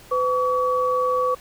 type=tone pair together; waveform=sine; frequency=505.2 / 1136 Hz; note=B4 / C#6; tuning=+39 / +42 cents; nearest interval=octave + major second; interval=1403 cents; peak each=-21 dBFS; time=0.11-1.35 s; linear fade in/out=10 ms; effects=pink hiss -47 dBFS RMS until 1.4 s